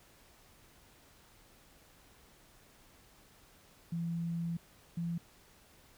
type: tone pair in turn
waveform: sine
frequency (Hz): 168.5 / 169.57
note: E3 / E3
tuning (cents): +38 / +49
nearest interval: unison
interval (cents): 11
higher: second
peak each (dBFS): -33 / -33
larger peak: neither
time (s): 3.92-4.57 / 4.97-5.18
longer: first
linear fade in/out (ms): 5
effects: pink hiss -62 dBFS RMS until 5.97 s